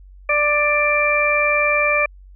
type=harmonic tone; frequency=590 Hz; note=D5; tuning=8 cents sharp; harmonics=1 / 2 / 3 / 4; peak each=-20 / -22 / -25 / -17 dBFS; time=0.29-2.06 s; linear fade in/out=5 ms; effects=added 47 Hz sine -40 dBFS peak until 2.35 s